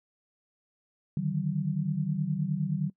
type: tone cluster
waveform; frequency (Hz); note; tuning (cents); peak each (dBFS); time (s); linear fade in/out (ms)
sine; 147.2 / 156.8 / 190.2; D3 / D#3 / F#3; +4 / +14 / +48; -31; 1.17-2.9; 2
effects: noise-tail reverb RT60 0.1 s tail -23 dB re dry